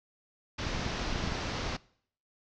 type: low-pass noise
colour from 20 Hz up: pink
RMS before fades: -35 dBFS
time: 0.58-1.77 s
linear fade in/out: 10 ms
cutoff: 6000 Hz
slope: 48 dB/octave
type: clicks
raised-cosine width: 5 ms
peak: -23 dBFS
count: 9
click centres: 0.667 / 0.749 / 0.795 / 0.864 / 1.126 / 1.158 / 1.24 / 1.275 / 1.322 s
effects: noise-tail reverb RT60 0.6 s tail -22 dB re dry